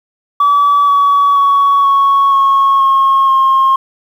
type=tone with pitch steps; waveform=sine; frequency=1147 / 1133.8 / 1120.8 / 1107.9 / 1095.2 / 1082.6 / 1070.2 Hz; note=D6 / C#6 / C#6 / C#6 / C#6 / C#6 / C6; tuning=-41 / +39 / +19 / -1 / -21 / -41 / +39 cents; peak=-5 dBFS; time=0.4-3.76 s; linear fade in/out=5 ms; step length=480 ms; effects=tanh soft clip ceiling -4 dBFS + 7-bit